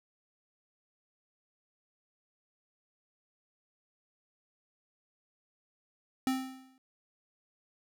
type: tone with exponential decay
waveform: square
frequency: 261.6 Hz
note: C4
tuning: in tune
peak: -26 dBFS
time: 6.27-6.78 s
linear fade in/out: 1 ms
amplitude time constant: 110 ms
effects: none